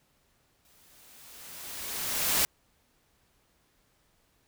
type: noise with exponential growth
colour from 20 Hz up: white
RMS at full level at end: -24 dBFS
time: 0.65-2.45 s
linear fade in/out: 0 ms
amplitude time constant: 390 ms
effects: pink hiss -69 dBFS RMS until 4.47 s